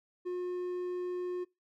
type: tone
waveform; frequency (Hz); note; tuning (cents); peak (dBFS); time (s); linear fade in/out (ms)
triangle; 359.3; F4; +49; -31; 0.25-1.45; 20
effects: noise-tail reverb RT60 0.2 s tail -22 dB re dry